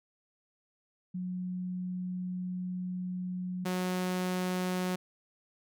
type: tone pair in turn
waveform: sine / sawtooth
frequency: 181.9 / 182.74 Hz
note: F#3 / F#3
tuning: -29 / -21 cents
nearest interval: unison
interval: 8 cents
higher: second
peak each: -33 / -26 dBFS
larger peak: second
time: 1.14-3.65 / 3.65-4.96 s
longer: first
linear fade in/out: 10 ms
effects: none